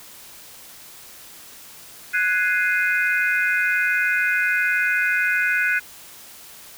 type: chord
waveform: sine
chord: Ab dominant seventh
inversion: third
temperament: equal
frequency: 1480 / 1661.2 / 2093 / 2489 Hz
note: Gb6 / Ab6 / C7 / Eb7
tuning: 0 / 0 / 0 / 0 cents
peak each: -20 / -25 / -26 / -25 dBFS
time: 2.13-5.8 s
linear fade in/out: 20 ms
effects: white hiss -43 dBFS RMS until 6.77 s